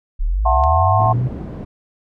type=linear sweep; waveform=sine; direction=up; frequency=32.13 to 130.81 Hz; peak=-15 dBFS; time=0.19-1.29 s; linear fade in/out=20 ms
type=chord; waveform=sine; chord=F# half-diminished seventh; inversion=third; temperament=just; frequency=666 / 740 / 888 / 1065.6 Hz; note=E5 / F#5 / A5 / C6; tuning=+18 / 0 / +16 / +31 cents; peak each=-20 / -17 / -21 / -18 dBFS; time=0.45-1.13 s; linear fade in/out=10 ms
type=click; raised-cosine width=0.2 ms; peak=-19 dBFS; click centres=0.638 s
type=low-pass noise; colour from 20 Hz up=white; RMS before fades=-29 dBFS; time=0.99-1.65 s; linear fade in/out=10 ms; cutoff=260 Hz; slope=12 dB/octave
effects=none